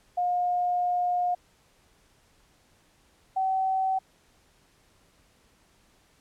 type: tone pair in turn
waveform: sine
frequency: 714 / 761.9 Hz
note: F5 / G5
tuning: +38 / -49 cents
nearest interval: minor second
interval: 113 cents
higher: second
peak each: -23 / -23 dBFS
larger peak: neither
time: 0.17-1.35 / 3.36-3.99 s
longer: first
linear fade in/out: 10 ms
effects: pink hiss -63 dBFS RMS until 6.2 s + low-pass 11000 Hz 12 dB/octave